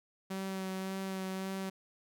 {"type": "tone with vibrato", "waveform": "sawtooth", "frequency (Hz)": 190.5, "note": "G3", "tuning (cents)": -49, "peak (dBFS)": -32, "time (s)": [0.3, 1.7], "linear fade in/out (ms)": 10, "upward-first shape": "sine", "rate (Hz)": 1.8, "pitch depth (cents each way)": 16, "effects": []}